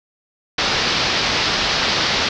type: low-pass noise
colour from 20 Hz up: white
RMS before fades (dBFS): -19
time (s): 0.58-2.29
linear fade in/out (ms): 5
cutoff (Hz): 5300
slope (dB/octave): 48
effects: none